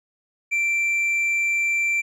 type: tone with tanh clipping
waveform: triangle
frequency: 2349 Hz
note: D7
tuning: in tune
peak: -20 dBFS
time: 0.51-2.02 s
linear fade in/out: 20 ms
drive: 8 dB
effects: none